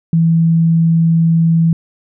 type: tone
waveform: sine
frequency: 164.81 Hz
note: E3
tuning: in tune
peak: -8 dBFS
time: 0.13-1.73 s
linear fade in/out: 2 ms
effects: none